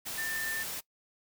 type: tone in noise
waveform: sine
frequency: 1787 Hz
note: A6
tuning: 26 cents sharp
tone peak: -33 dBFS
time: 0.17-0.64 s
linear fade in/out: 20 ms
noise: white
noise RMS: -38 dBFS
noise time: 0.05-0.81 s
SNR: +2 dB
effects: noise-tail reverb RT60 0.1 s tail -21 dB re dry